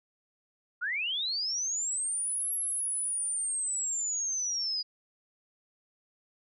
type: linear two-way sweep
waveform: sine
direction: up then down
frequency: 1355 to 11300 to 4862 Hz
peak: -29 dBFS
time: 0.81-4.83 s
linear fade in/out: 20 ms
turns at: 2.53 s
effects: none